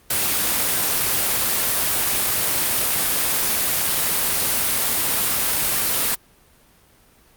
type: noise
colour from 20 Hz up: white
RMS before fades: -20 dBFS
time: 0.1-6.15 s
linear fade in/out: 5 ms
effects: pink hiss -54 dBFS RMS until 7.36 s + Opus 32 kbps